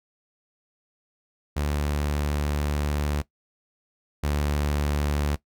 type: tone pair in turn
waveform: sawtooth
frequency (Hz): 73.42 / 73.17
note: D2 / D2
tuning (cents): 0 / -6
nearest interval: unison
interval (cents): 6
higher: first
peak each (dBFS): -20 / -19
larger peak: second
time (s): 1.56-3.22 / 4.23-5.36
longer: first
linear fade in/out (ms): 10
effects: noise-tail reverb RT60 0.1 s tail -18 dB re dry